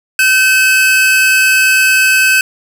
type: tone pair together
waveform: 45% pulse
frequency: 1536 / 2583 Hz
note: G6 / E7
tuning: -36 / -36 cents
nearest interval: major sixth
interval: 900 cents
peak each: -10 dBFS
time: 0.19-2.41 s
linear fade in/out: 2 ms
effects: none